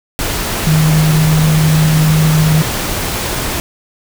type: tone in noise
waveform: sine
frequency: 156 Hz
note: D#3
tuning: 5 cents sharp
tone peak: -8 dBFS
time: 0.67-2.62 s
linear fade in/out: 0 ms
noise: pink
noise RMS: -18 dBFS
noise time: 0.19-3.6 s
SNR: +7 dB
effects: none